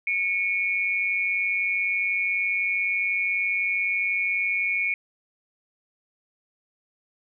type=tone pair together; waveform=sine; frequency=2217 / 2407 Hz; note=C#7 / D7; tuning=0 / +42 cents; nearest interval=minor second; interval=142 cents; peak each=-24 / -26 dBFS; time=0.07-4.94 s; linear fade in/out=2 ms; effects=none